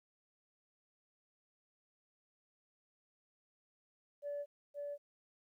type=tone with echo; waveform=sine; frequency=577 Hz; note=D5; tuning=31 cents flat; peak=-37 dBFS; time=4.22-4.46 s; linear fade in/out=50 ms; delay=520 ms; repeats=1; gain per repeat=-2 dB; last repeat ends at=4.98 s; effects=tanh soft clip ceiling -35 dBFS + 13-bit